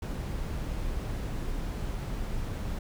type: noise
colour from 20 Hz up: brown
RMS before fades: -33 dBFS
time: 0.02-2.79 s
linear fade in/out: 5 ms
effects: none